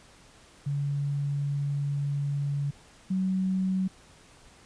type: tone pair in turn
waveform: sine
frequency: 142.3 / 187.98 Hz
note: C#3 / F#3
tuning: +46 / +28 cents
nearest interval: perfect fourth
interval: 482 cents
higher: second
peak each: -26 / -24 dBFS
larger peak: second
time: 0.66-2.71 / 3.1-3.88 s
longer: first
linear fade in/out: 10 ms
effects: pink hiss -55 dBFS RMS until 4.65 s + resampled to 22050 Hz